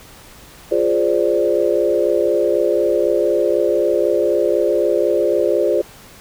sine chord, D half-diminished seventh, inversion first, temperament equal, 349.2 / 415.3 / 523.3 / 587.3 Hz, F4 / Ab4 / C5 / D5, 0 / 0 / 0 / 0 cents, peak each -19 dBFS, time 0.71-5.82 s, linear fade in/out 10 ms, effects pink hiss -42 dBFS RMS until 6.2 s

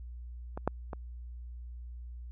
clicks, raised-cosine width 1 ms, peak -24 / -13 / -24 dBFS, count 3, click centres 0.575 / 0.676 / 0.932 s, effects added 60 Hz sine -41 dBFS peak until 2.31 s

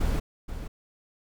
brown noise with echo, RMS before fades -25 dBFS, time 0-0.2 s, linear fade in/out 10 ms, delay 480 ms, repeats 1, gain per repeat -10 dB, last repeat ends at 0.68 s, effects none

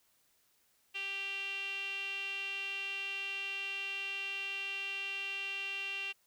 sawtooth tone with band-pass filter, 393.4 Hz, G4, 6 cents sharp, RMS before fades -39 dBFS, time 0.94-6.13 s, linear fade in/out 20 ms, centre 2800 Hz, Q 9.5, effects white hiss -72 dBFS RMS until 6.26 s

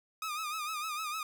sawtooth tone with vibrato, 1244.5 Hz, D#6, in tune, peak -31 dBFS, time 0.22-1.23 s, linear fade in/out 2 ms, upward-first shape sine, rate 6.6 Hz, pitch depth 79 cents each way, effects none

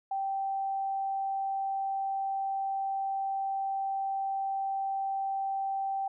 sine tone, 780 Hz, G5, 9 cents flat, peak -29 dBFS, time 0.11-6.08 s, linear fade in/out 5 ms, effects none

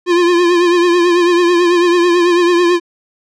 square tone with vibrato, 349.2 Hz, F4, in tune, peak -9 dBFS, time 0.06-2.8 s, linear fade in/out 50 ms, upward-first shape triangle, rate 9.1 Hz, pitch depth 59 cents each way, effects low-pass 5000 Hz 12 dB/octave

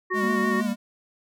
harmonic tone, 370 Hz, F#4, in tune, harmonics 1 / 3 / 5, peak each -27 / -28 / -28 dBFS, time 0.1-0.62 s, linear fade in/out 20 ms
square tone with vibrato, 204.2 Hz, G#3, 29 cents flat, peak -27 dBFS, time 0.13-0.76 s, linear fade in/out 50 ms, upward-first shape sine, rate 6.5 Hz, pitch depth 54 cents each way
triangle tone, 233.1 Hz, A#3, in tune, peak -24 dBFS, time 0.22-0.75 s, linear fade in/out 20 ms
effects none

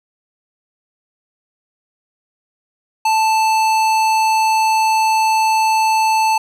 sine tone with hard clipping, 880 Hz, A5, in tune, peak -14 dBFS, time 3.05-6.38 s, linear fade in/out 5 ms, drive 17 dB, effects none

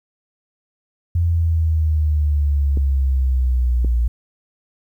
sine exponential sweep, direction down, 86 to 58.27 Hz, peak -14 dBFS, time 1.15-4.08 s, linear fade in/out 5 ms
clicks, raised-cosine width 3 ms, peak -14 dBFS, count 2, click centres 2.773 / 3.847 s
effects 9-bit

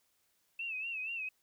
sine tone with vibrato, 2637 Hz, E7, in tune, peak -36 dBFS, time 0.59-1.29 s, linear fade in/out 5 ms, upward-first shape sine, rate 4.2 Hz, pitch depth 90 cents each way, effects white hiss -75 dBFS RMS until 1.42 s

